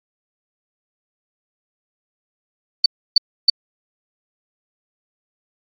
sine tone bursts, 4538 Hz, C#8, 40 cents sharp, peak -7 dBFS, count 3, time 2.84-3.5 s, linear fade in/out 5 ms, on 20 ms, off 300 ms, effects AAC 32 kbps

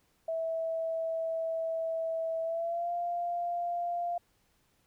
sine tone with pitch glide, 653 to 695.8 Hz, E5 to F5, -17 to -7 cents, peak -30 dBFS, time 0.28-4.18 s, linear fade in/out 5 ms, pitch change +110 cents, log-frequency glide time 2.42-2.91 s, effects pink hiss -71 dBFS RMS until 4.86 s

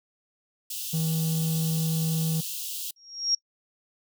white high-pass noise, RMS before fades -34 dBFS, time 0.7-2.91 s, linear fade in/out 5 ms, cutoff 2700 Hz, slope 96 dB/octave
triangle tone, 160.7 Hz, E3, 44 cents flat, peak -22 dBFS, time 0.93-2.41 s, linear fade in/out 10 ms
sine tone with exponential growth, 5588 Hz, F8, in tune, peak -18 dBFS, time 2.96-3.35 s, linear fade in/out 5 ms, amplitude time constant 84 ms
effects noise-tail reverb RT60 0.1 s tail -26 dB re dry

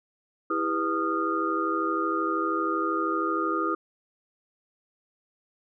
sine tone cluster, 327.5 / 400.3 / 494.1 / 1230 / 1383 Hz, E4 / G4 / B4 / D#6 / F6, -11 / +36 / +1 / -20 / -17 cents, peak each -29 / -33 / -35 / -27 / -34 dBFS, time 0.5-3.75 s, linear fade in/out 5 ms, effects none

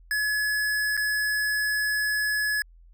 square tone with dropouts, 1700 Hz, G#6, 40 cents sharp, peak -24 dBFS, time 0.11-2.62 s, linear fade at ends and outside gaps 1 ms, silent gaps 0.968-0.975 s, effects added 42 Hz sine -49 dBFS peak until 2.93 s

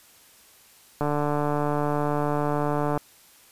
click train, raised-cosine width 1 ms, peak -12 dBFS, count 290, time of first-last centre 1.01-2.976 s, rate 147 Hz, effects white hiss -54 dBFS RMS until 3.51 s + resampled to 32000 Hz

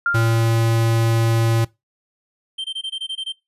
sine tone with exponential decay, 1396.9 Hz, F6, in tune, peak -14 dBFS, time 0.06-0.62 s, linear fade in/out 2 ms, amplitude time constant 120 ms
square tone, 114.3 Hz, A#2, 34 cents flat, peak -16 dBFS, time 0.14-1.65 s, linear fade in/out 10 ms
triangle tone bursts, 3136 Hz, G7, in tune, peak -22 dBFS, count 9, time 2.58-3.324 s, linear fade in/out 10 ms, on 64 ms, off 21 ms
effects noise-tail reverb RT60 0.2 s tail -21 dB re dry + resampled to 32000 Hz

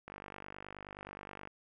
click train, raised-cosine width 0.5 ms, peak -30 dBFS, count 70, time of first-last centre 0.08-1.474 s, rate 49.5 Hz, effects none

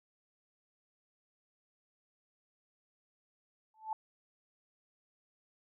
sine tone with exponential growth, 874 Hz, A5, 12 cents flat, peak -30 dBFS, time 3.74-3.93 s, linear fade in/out 2 ms, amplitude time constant 40 ms, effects none

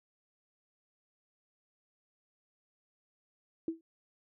sine tone with exponential decay, 327.2 Hz, E4, 13 cents flat, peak -27 dBFS, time 3.68-3.81 s, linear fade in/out 2 ms, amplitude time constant 28 ms, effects none

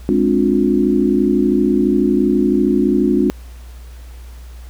sine chord, D half-diminished seventh, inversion second, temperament equal with one note detuned, 207.7 / 261.6 / 293.7 / 356.6 Hz, Ab3 / C4 / D4 / F4, 0 / 0 / 0 / +36 cents, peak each -17 dBFS, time 0.09-3.3 s, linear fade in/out 0 ms, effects added 60 Hz sine -32 dBFS peak until 4.69 s + pink hiss -47 dBFS RMS until 4.69 s

